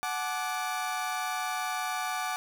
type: chord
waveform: 30% pulse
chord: D major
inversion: first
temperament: equal with one note detuned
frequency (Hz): 740 / 859.9 / 1174.7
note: F#5 / A5 / D6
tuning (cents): 0 / -40 / 0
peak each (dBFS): -31 / -34 / -32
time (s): 0.03-2.36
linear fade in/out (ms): 0
effects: none